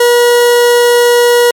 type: tone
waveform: 40% pulse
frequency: 481 Hz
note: B4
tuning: 46 cents flat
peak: -4 dBFS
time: 0-1.51 s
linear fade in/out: 5 ms
effects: MP3 64 kbps